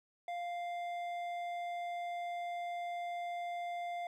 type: tone with hard clipping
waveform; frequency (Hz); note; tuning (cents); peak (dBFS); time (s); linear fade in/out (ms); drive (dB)
sine; 698.5; F5; 0; -39; 0.28-4.07; 2; 8
effects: none